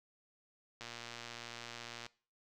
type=click train; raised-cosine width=0.2 ms; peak=-28 dBFS; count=149; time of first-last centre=0.81-2.064 s; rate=118 Hz; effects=noise-tail reverb RT60 0.4 s tail -21 dB re dry